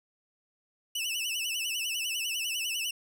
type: tone with vibrato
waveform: sawtooth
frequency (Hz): 2794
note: F7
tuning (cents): 0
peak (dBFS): -27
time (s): 0.95-2.91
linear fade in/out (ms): 5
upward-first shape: sine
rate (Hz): 10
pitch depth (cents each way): 130
effects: none